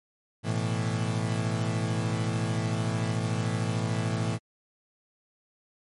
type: chord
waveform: 35% pulse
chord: A suspended second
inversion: none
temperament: equal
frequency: 110 / 123.47 / 164.81 Hz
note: A2 / B2 / E3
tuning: 0 / 0 / 0 cents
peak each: -27 / -31 / -30 dBFS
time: 0.43-4.39 s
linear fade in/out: 50 ms
effects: MP3 48 kbps